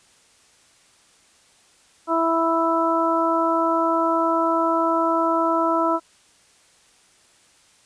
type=harmonic tone; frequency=329.6 Hz; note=E4; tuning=in tune; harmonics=1 / 2 / 3 / 4; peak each=-23 / -23 / -23 / -23 dBFS; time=2.07-6 s; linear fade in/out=50 ms; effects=white hiss -56 dBFS RMS until 7.85 s + resampled to 22050 Hz